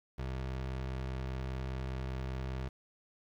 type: tone with vibrato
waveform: 25% pulse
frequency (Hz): 65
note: C2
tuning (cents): -11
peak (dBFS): -32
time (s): 0.18-2.69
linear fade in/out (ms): 10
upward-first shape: triangle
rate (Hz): 19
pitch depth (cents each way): 27
effects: low-pass 4000 Hz 12 dB/octave + 10-bit